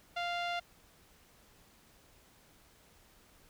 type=tone with low-pass filter; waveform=sawtooth; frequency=697 Hz; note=F5; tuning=4 cents flat; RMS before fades=-36 dBFS; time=0.16-0.6 s; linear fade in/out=10 ms; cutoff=3400 Hz; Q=1.7; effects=pink hiss -63 dBFS RMS until 3.49 s